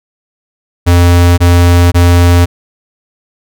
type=tone bursts; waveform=square; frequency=87.31 Hz; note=F2; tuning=in tune; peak=-4 dBFS; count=3; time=0.86-2.46 s; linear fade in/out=20 ms; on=520 ms; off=20 ms; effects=none